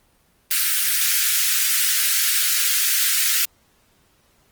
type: high-pass noise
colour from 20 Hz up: white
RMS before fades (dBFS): -19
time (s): 0.51-3.45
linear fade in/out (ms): 0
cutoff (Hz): 1400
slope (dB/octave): 48
effects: pink hiss -60 dBFS RMS until 4.51 s + Opus 24 kbps